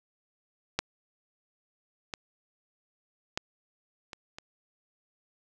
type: clicks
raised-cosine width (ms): 0.2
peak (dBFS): -9 / -17 / -12 / -23 / -24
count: 5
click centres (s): 0.79 / 2.138 / 3.375 / 4.132 / 4.385
effects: none